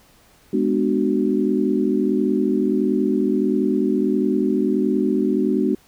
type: chord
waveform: sine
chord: G# half-diminished seventh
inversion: none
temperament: just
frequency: 207.7 / 249.2 / 299 / 373.8 Hz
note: G#3 / B3 / D4 / F#4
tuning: 0 / +16 / +31 / +18 cents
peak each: -22 dBFS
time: 0.53-5.75 s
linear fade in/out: 5 ms
effects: pink hiss -54 dBFS RMS until 5.87 s